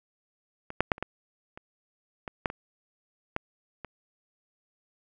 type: clicks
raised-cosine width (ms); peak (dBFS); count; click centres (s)
0.5; -23 / -6 / -7 / -28 / -15 / -27 / -20 / -10 / -21 / -13 / -23; 11; 0.704 / 0.806 / 0.918 / 0.981 / 1.026 / 1.575 / 2.278 / 2.458 / 2.501 / 3.364 / 3.847
effects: none